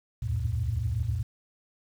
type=tone cluster; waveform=sine; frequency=68.6 / 77.5 / 90.1 / 107.4 / 115.3 Hz; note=C#2 / D#2 / F#2 / A2 / A#2; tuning=-17 / -6 / -45 / -41 / -19 cents; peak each=-33 / -34 / -31 / -38 / -29 dBFS; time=0.22-1.23 s; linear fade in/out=10 ms; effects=tanh soft clip ceiling -17 dBFS + 9-bit

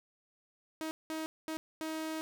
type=tone bursts at uneven times; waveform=sawtooth; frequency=316.6 Hz; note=D#4; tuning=30 cents sharp; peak=-32 dBFS; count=4; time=0.81-0.91 / 1.1-1.26 / 1.48-1.57 / 1.81-2.21 s; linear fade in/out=0 ms; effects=none

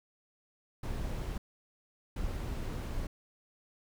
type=noise bursts at uneven times; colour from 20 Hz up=brown; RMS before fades=-36 dBFS; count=2; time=0.83-1.38 / 2.16-3.07 s; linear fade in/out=5 ms; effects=none

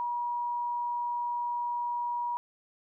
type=tone; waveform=sine; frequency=960 Hz; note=B5; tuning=49 cents flat; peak=-29 dBFS; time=0-2.37 s; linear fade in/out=0 ms; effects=none

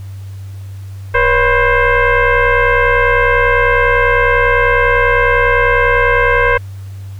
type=tone with frequency modulation; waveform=sine; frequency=553 Hz; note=C#5; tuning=4 cents flat; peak=-8 dBFS; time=1.14-6.58 s; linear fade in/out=10 ms; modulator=518 Hz; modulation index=3.1; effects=added 97 Hz sine -25 dBFS peak until 7.19 s + pink hiss -46 dBFS RMS until 7.19 s

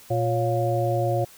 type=harmonic tone with a mistuned harmonic; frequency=117.7 Hz; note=A#2; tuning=17 cents sharp; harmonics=1 / 3 / 5 / 6; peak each=-24 / -28 / -26 / -27 dBFS; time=0.1-1.25 s; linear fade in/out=10 ms; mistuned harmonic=5; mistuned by=-100 cents; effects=white hiss -49 dBFS RMS until 1.37 s

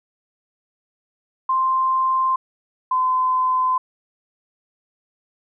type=tone pair in turn; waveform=sine; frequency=1046.5 / 1024.4 Hz; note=C6 / C6; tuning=0 / -37 cents; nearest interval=unison; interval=37 cents; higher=first; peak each=-16 dBFS; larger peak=neither; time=1.49-2.36 / 2.91-3.78 s; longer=neither; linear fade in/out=5 ms; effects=none

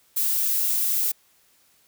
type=noise; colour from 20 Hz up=violet; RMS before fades=-23 dBFS; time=0.16-1.12 s; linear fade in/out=10 ms; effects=white hiss -61 dBFS RMS until 1.87 s

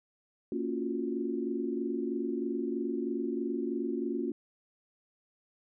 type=chord; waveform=sine; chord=Gb major seventh; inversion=first; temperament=just; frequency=231.2 / 277.5 / 346.9 / 370 Hz; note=Bb3 / Db4 / F4 / Gb4; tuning=-14 / +2 / -12 / 0 cents; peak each=-36 / -35 / -35 / -38 dBFS; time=0.52-4.32 s; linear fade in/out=2 ms; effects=none

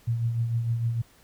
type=tone with tremolo; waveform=sine; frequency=116.4 Hz; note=A#2; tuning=2 cents flat; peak=-21 dBFS; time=0.07-1.02 s; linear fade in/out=10 ms; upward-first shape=triangle; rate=6.6 Hz; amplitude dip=55%; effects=pink hiss -58 dBFS RMS until 1.23 s

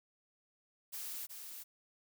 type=noise with echo; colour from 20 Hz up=blue; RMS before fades=-43 dBFS; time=0.92-1.27 s; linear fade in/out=20 ms; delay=370 ms; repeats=1; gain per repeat=-5 dB; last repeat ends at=1.64 s; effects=none

